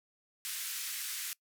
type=band-pass noise; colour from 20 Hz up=white; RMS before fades=-39 dBFS; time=0.45-1.33 s; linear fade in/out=0 ms; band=1500 to 15000 Hz; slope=24 dB/octave; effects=noise-tail reverb RT60 0.1 s tail -23 dB re dry